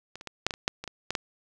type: clicks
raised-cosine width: 0.2 ms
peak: -23 / -26 / -19 / -6 / -13 / -23 / -7 / -20 / -19 / -12 / -10 dBFS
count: 11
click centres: 0.156 / 0.211 / 0.273 / 0.466 / 0.508 / 0.539 / 0.679 / 0.84 / 0.877 / 1.106 / 1.152 s
effects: none